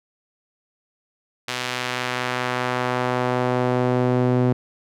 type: tone with band-pass filter sweep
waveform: sawtooth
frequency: 125.1 Hz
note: B2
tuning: 23 cents sharp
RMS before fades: -22 dBFS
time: 1.48-4.53 s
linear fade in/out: 5 ms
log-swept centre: 3400 to 290 Hz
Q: 0.75
effects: none